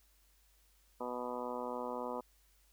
harmonic tone, 123.5 Hz, B2, in tune, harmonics 2 / 3 / 4 / 5 / 6 / 7 / 8 / 9 / 10, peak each -45 / -48 / -42 / -46 / -50 / -47 / -44 / -53 / -50 dBFS, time 1-2.21 s, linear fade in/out 10 ms, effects added 50 Hz sine -68 dBFS peak until 2.72 s + white hiss -71 dBFS RMS until 2.72 s

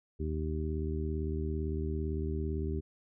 harmonic tone, 77.78 Hz, D#2, in tune, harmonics 1 / 2 / 3 / 4 / 5, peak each -33 / -40 / -41 / -42 / -39 dBFS, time 0.19-2.81 s, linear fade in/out 20 ms, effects none

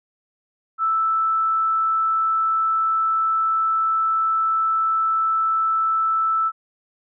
sine tone, 1318.5 Hz, E6, in tune, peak -17 dBFS, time 0.78-6.52 s, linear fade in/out 50 ms, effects none

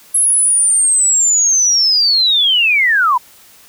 sine linear sweep, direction down, 10880 to 932.3 Hz, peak -9 dBFS, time 0.14-3.18 s, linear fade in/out 10 ms, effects white hiss -44 dBFS RMS until 3.68 s

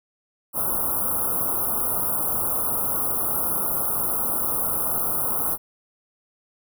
white band-stop noise, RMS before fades -24 dBFS, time 0.53-5.58 s, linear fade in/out 50 ms, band 1400 to 9800 Hz, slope 96 dB/octave, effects none

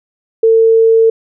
sine tone, 450.1 Hz, A4, 39 cents sharp, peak -5 dBFS, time 0.43-1.1 s, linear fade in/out 5 ms, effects none

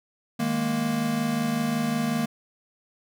square chord, D# suspended fourth, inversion none, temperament equal, 155.56 / 207.7 / 233.1 Hz, D#3 / G#3 / A#3, 0 / 0 / 0 cents, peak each -32 / -31 / -26 dBFS, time 0.39-2.26 s, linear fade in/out 10 ms, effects none

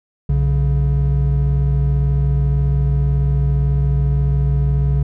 triangle tone pair together, 62.2 / 140.36 Hz, B1 / C#3, +13 / +22 cents, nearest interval octave + major second, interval 1409 cents, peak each -14 dBFS, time 0.29-5.03 s, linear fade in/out 5 ms, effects none

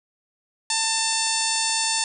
harmonic tone, 893 Hz, A5, 25 cents sharp, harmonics 1 / 2 / 3 / 4 / 5 / 6 / 7 / 8 / 9 / 10, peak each -29 / -33 / -31 / -31 / -28 / -30 / -32 / -29 / -34 / -29 dBFS, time 0.7-2.04 s, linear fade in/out 2 ms, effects 9-bit

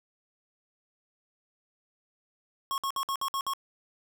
square tone bursts, 1091 Hz, C#6, 28 cents flat, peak -29 dBFS, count 7, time 2.71-3.535 s, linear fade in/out 0 ms, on 69 ms, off 57 ms, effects none

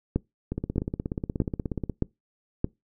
two click trains, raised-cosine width 3 ms, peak -16 / -10 dBFS, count 24 / 5, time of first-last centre 0.52-1.897 / 0.16-2.644 s, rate 16.7 / 1.61 Hz, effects noise-tail reverb RT60 0.2 s tail -24 dB re dry

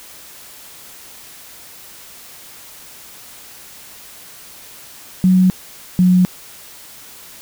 sine tone pair in turn, 185 / 181.82 Hz, F#3 / F#3, 0 / -30 cents, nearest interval unison, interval 30 cents, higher first, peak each -8 dBFS, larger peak neither, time 5.24-5.5 / 5.99-6.25 s, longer neither, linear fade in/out 0 ms, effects white hiss -39 dBFS RMS until 7.41 s

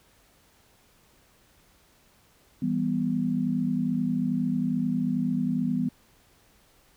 sine chord, E minor, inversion none, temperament just, 164.81 / 197.78 / 247.2 Hz, E3 / G3 / B3, 0 / +16 / +2 cents, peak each -30 / -29 / -26 dBFS, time 2.62-5.89 s, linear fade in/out 5 ms, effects pink hiss -61 dBFS RMS until 6.96 s

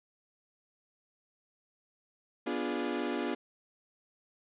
35% pulse chord, B diminished seventh, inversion none, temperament equal with one note detuned, 246.9 / 293.7 / 351 / 415.3 Hz, B3 / D4 / F4 / Ab4, 0 / 0 / +9 / 0 cents, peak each -35 / -35 / -35 / -37 dBFS, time 2.46-3.35 s, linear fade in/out 10 ms, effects resampled to 8000 Hz + 11-bit

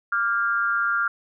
sine tone with amplitude modulation, 1393 Hz, F6, 5 cents flat, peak -16 dBFS, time 0.12-1.08 s, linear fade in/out 5 ms, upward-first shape sine, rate 216 Hz, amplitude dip 85%, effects none

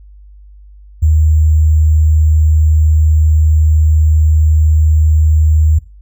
sine tone with sample-and-hold, 77.78 Hz, D#2, in tune, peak -6 dBFS, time 1.02-5.79 s, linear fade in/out 10 ms, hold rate 7350 Hz, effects noise-tail reverb RT60 0.3 s tail -20 dB re dry + added 50 Hz sine -35 dBFS peak until 6.01 s

